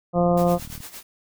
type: harmonic tone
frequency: 174.61 Hz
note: F3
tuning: in tune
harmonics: 1 / 2 / 3 / 4 / 5 / 6 / 7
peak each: -20 / -26 / -21 / -23 / -35 / -33 / -33 dBFS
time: 0.13-0.59 s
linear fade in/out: 50 ms
type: click train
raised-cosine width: 5 ms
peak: -27 dBFS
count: 26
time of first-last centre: 0.16-0.804 s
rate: 38.8 Hz
type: noise with tremolo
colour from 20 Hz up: white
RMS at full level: -37 dBFS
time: 0.37-1.03 s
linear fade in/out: 5 ms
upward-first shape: sine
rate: 8.8 Hz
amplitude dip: 75%
effects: none